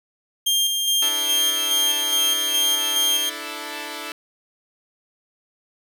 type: tone with tremolo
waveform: sawtooth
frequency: 3200 Hz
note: G7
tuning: 35 cents sharp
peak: -14 dBFS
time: 0.46-3.3 s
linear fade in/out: 10 ms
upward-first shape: square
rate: 2.4 Hz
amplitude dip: 35%
type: chord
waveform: 5% pulse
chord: D suspended second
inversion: none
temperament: equal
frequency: 293.7 / 329.6 / 440 Hz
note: D4 / E4 / A4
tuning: 0 / 0 / 0 cents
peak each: -23 dBFS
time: 1.02-4.12 s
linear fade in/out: 2 ms
effects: none